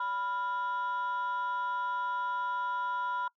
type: tone pair together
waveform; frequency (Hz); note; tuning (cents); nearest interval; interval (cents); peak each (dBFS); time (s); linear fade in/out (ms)
sine; 987.8 / 1397; B5 / F6; 0 / 0; tritone; 600; -30 / -34; 0-3.28; 5
effects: noise-tail reverb RT60 0.1 s tail -24 dB re dry + tanh soft clip ceiling -27 dBFS

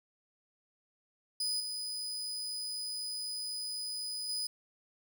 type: tone with level steps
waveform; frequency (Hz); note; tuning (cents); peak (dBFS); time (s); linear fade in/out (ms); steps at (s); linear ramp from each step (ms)
35% pulse; 4978; D#8; 0; -30 / -35 / -32; 1.4-4.47; 5; 1.6 / 4.29; 2
effects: none

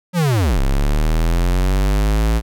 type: linear two-way sweep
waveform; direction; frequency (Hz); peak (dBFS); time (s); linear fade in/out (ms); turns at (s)
square; down then up; 185.8 to 32.7 to 56.5; -14; 0.13-2.42; 50; 0.6
effects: none

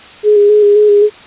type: tone with vibrato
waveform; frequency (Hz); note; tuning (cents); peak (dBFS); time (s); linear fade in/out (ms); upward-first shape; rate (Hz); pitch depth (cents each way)
sine; 415.3; G#4; 0; -4; 0.23-1.1; 50; square; 3.8; 23
effects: white hiss -35 dBFS RMS until 1.26 s + resampled to 8000 Hz

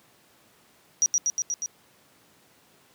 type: tone with echo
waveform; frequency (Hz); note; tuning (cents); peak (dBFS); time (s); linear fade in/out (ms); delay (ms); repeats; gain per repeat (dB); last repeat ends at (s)
sine; 5780; F#8; -41; -17; 1.02-1.06; 0; 120; 5; -2; 1.66
effects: pink hiss -59 dBFS RMS until 2.94 s + high-pass 150 Hz 12 dB/octave

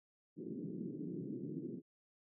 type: band-pass noise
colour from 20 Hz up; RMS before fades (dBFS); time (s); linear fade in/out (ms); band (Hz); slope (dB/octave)
white; -44; 0.36-1.82; 50; 140 to 370; 48
effects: none

